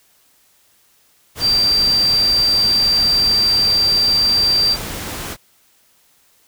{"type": "tone in noise", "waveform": "sine", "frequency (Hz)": 4699, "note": "D8", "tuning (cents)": 0, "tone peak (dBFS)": -12, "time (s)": [1.4, 4.77], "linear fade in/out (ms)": 50, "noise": "pink", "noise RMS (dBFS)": -27, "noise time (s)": [1.35, 5.37], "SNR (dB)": 12, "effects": ["white hiss -56 dBFS RMS until 6.47 s"]}